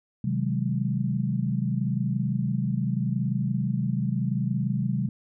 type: chord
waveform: sine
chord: Ab dominant seventh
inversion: first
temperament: just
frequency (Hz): 129.78 / 155.74 / 186.89 / 207.7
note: C3 / Eb3 / Gb3 / Ab3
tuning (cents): -14 / +2 / +18 / 0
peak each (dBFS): -27 / -31 / -29 / -30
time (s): 0.24-5.09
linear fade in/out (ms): 5
effects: none